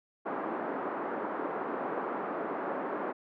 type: band-pass noise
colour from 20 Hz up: pink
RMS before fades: -35 dBFS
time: 0.25-3.13 s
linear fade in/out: 20 ms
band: 270 to 1400 Hz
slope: 24 dB/octave
effects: none